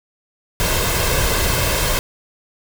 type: noise with comb filter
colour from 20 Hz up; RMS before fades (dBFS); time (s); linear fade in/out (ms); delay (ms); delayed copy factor
pink; -18; 0.6-1.99; 0; 1.9; +0.55
effects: none